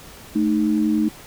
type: tone pair together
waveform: sine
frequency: 218.6 / 309.2 Hz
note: A3 / D#4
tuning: -11 / -11 cents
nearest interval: tritone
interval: 600 cents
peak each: -19 dBFS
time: 0.35-1.09 s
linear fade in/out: 10 ms
effects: pink hiss -42 dBFS RMS until 1.26 s